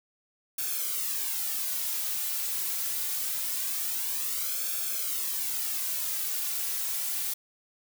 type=noise with flanger; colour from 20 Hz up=blue; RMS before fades=-31 dBFS; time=0.58-7.34 s; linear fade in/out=5 ms; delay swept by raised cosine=1 to 3.3 ms; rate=0.24 Hz; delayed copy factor=-0.7; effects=none